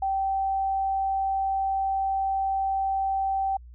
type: tone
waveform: sine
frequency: 776 Hz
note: G5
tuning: 18 cents flat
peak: -23 dBFS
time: 0.02-3.57 s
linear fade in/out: 5 ms
effects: added 60 Hz sine -43 dBFS peak until 3.74 s